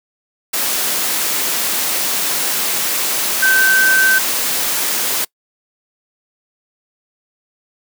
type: tone in noise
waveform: sine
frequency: 1543 Hz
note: G6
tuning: 28 cents flat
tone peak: -10 dBFS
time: 3.42-4.19 s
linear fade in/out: 10 ms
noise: white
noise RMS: -18 dBFS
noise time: 0.53-5.25 s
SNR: +5 dB
effects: noise-tail reverb RT60 0.1 s tail -25 dB re dry + high-pass 200 Hz 12 dB/octave